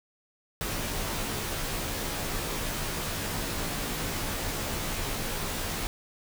pink noise with comb filter, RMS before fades -32 dBFS, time 0.61-5.87 s, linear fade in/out 0 ms, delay 16 ms, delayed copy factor -0.85, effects none

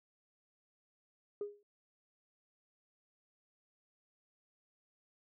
sine tone with exponential decay, 410.9 Hz, G#4, 18 cents flat, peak -32 dBFS, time 1.41-1.63 s, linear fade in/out 2 ms, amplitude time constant 46 ms, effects tanh soft clip ceiling -32 dBFS

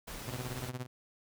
pink noise, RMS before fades -44 dBFS, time 0.07-0.7 s, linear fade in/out 10 ms
sawtooth tone with tremolo, 125.9 Hz, B2, 34 cents sharp, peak -31 dBFS, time 0.27-0.87 s, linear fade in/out 20 ms, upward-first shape sine, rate 17 Hz, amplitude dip 85%
effects none

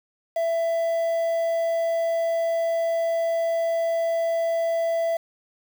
triangle tone with quantisation, 665 Hz, E5, 15 cents sharp, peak -19 dBFS, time 0.36-5.17 s, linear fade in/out 5 ms, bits 7, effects none

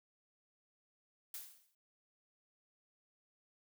blue noise with exponential decay, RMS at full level -43 dBFS, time 1.34-1.75 s, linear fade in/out 2 ms, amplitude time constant 89 ms, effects none

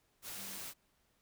sine tone in noise, 194.3 Hz, G3, 15 cents flat, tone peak -55 dBFS, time 0.35-0.6 s, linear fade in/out 50 ms, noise white, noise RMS -45 dBFS, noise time 0.22-0.74 s, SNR -13 dB, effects pink hiss -75 dBFS RMS until 1.21 s

